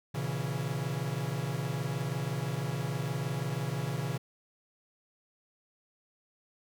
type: chord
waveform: 45% pulse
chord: A# diminished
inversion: none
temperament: equal with one note detuned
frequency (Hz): 119.4 / 138.59 / 164.81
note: A#2 / C#3 / E3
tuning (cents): +42 / 0 / 0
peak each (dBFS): -37 / -34 / -37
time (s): 0.14-4.18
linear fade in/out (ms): 10
effects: none